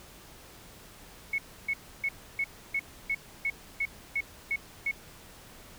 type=tone bursts; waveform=sine; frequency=2202 Hz; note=C#7; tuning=12 cents flat; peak=-26 dBFS; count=11; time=1.33-4.913 s; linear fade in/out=5 ms; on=53 ms; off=300 ms; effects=pink hiss -51 dBFS RMS until 5.78 s